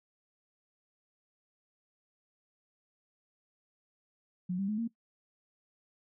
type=tone with pitch steps; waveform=sine; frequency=180.8 / 196.03 / 212.5 / 230.4 Hz; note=F#3 / G3 / G#3 / A#3; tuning=-40 / 0 / +40 / -20 cents; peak=-30 dBFS; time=4.49-4.878 s; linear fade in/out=10 ms; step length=97 ms; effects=noise-tail reverb RT60 0.1 s tail -19 dB re dry